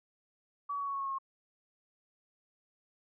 sine tone with pitch steps, 1141 / 1131.8 / 1122.7 / 1113.7 / 1104.7 / 1095.8 / 1087 / 1078.2 Hz, C#6 / C#6 / C#6 / C#6 / C#6 / C#6 / C#6 / C#6, +50 / +36 / +22 / +8 / -6 / -20 / -34 / -48 cents, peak -33 dBFS, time 0.69-1.186 s, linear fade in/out 10 ms, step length 62 ms, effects none

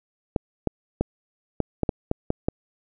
clicks, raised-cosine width 2 ms, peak -8 dBFS, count 9, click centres 0.362 / 0.673 / 1.01 / 1.603 / 1.833 / 1.892 / 2.114 / 2.304 / 2.485 s, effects none

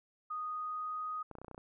sine tone with pitch glide, 1240 to 1247.9 Hz, D#6 to D#6, -6 to +5 cents, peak -36 dBFS, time 0.3-1.23 s, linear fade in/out 10 ms, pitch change +11 cents, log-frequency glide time 0.46-1.07 s
clicks, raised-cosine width 1 ms, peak -33 dBFS, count 9, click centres 1.313 / 1.353 / 1.385 / 1.416 / 1.446 / 1.482 / 1.513 / 1.546 / 1.579 s
effects none

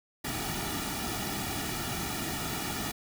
pink noise with comb filter, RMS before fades -34 dBFS, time 0.24-2.92 s, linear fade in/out 10 ms, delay 1.9 ms, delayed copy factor -0.75, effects none

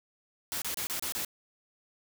white noise bursts, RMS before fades -34 dBFS, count 6, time 0.52-1.248 s, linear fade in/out 0 ms, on 98 ms, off 28 ms, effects none

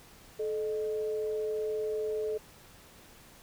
sine tone pair together, 432.5 / 612.2 Hz, A4 / D#5, -30 / -28 cents, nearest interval tritone, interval 602 cents, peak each -30 / -40 dBFS, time 0.39-2.38 s, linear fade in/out 10 ms, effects pink hiss -55 dBFS RMS until 3.42 s

